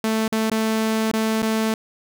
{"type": "tone with dropouts", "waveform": "sawtooth", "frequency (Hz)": 220.6, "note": "A3", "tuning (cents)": 5, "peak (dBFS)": -15, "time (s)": [0.04, 1.74], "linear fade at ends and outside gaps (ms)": 2, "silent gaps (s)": [[0.279, 0.324], [0.5, 0.515], [1.115, 1.135], [1.421, 1.428]], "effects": []}